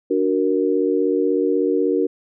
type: chord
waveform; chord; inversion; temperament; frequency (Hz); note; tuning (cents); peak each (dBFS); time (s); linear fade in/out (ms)
sine; D augmented; none; equal; 293.7 / 370 / 466.2; D4 / F#4 / A#4; 0 / 0 / 0; -21 / -20 / -20; 0.1-2.07; 10
effects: none